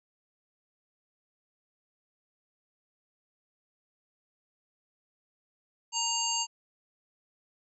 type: harmonic tone with a mistuned harmonic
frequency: 924 Hz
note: A#5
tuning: 16 cents flat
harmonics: 1 / 3 / 5 / 7 / 8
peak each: -34 / -34 / -34 / -34 / -34 dBFS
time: 5.92-6.47 s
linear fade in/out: 50 ms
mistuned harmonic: 3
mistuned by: +25 cents
effects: none